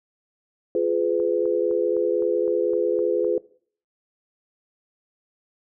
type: chord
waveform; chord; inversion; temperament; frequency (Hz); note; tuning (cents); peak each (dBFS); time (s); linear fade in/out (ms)
sine; F diminished; none; just; 349.2 / 419.1 / 502.9; F4 / Ab4 / Cb5; 0 / +16 / +31; -24 / -23 / -23; 0.75-3.38; 2
type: click train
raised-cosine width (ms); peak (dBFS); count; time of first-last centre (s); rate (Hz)
1; -30; 9; 1.2-3.246; 3.91
effects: noise-tail reverb RT60 0.5 s tail -20 dB re dry